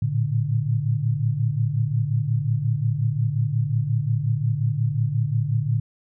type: tone cluster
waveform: sine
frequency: 110.7 / 116.3 / 145.9 Hz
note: A2 / A#2 / D3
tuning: +11 / -4 / -11 cents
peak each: -24 dBFS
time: 0.02-5.8 s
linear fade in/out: 5 ms
effects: none